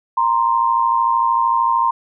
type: tone pair together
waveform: sine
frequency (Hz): 932.3 / 1045.5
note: A#5 / C6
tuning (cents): 0 / -2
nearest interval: major second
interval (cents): 198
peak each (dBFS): -16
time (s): 0.17-1.91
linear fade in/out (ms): 5
effects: none